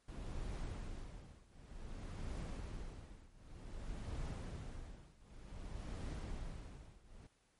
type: noise with tremolo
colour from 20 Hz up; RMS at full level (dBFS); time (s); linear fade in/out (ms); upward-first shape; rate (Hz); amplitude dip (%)
brown; -42; 0.08-7.27; 5; triangle; 0.54; 95
effects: pink hiss -75 dBFS RMS until 7.59 s + MP3 48 kbps

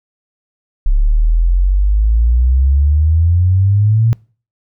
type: exponential sweep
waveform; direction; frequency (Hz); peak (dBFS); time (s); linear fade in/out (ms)
sine; up; 34.2 to 116.54; -8; 0.86-4.13; 0
effects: noise-tail reverb RT60 0.4 s tail -25 dB re dry

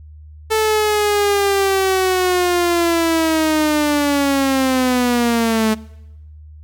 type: linear sweep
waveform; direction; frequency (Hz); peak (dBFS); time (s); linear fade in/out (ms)
sawtooth; down; 440 to 216; -10; 0.5-5.75; 20
effects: noise-tail reverb RT60 0.9 s tail -22 dB re dry + added 76 Hz sine -36 dBFS peak until 6.63 s

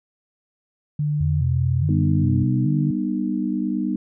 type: tone with vibrato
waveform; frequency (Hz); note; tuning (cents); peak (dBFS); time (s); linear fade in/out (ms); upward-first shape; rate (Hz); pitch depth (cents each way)
sine; 138.59; C#3; 0; -19; 0.99-2.91; 5; square; 1.2; 120
type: tone with pitch glide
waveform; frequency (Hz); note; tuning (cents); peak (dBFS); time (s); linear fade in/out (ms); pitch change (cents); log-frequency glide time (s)
sine; 85.9 to 94.22; F2 to F#2; -28 to +32; -21; 1.2-2.44; 10; +160; 1.43-1.95
type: chord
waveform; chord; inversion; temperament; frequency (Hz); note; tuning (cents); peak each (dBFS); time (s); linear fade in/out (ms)
sine; G augmented; none; just; 196 / 245 / 306.2; G3 / B3 / D#4; 0 / -14 / -28; -25; 1.89-3.96; 2
effects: none

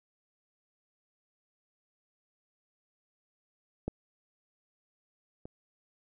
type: clicks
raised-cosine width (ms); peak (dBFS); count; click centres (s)
2; -19 / -30; 2; 3.88 / 5.455
effects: none

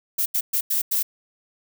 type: noise bursts at uneven times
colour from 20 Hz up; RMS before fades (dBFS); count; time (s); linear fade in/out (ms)
violet; -22; 5; 0.18-0.26 / 0.34-0.41 / 0.53-0.61 / 0.7-0.82 / 0.91-1.03; 10
effects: none

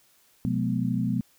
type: tone cluster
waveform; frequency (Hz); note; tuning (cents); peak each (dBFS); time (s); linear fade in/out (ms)
sine; 125.1 / 180 / 212.2 / 246.9; B2 / F#3 / G#3 / B3; +23 / -47 / +38 / 0; -29; 0.45-1.21; 0
effects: white hiss -62 dBFS RMS until 1.38 s

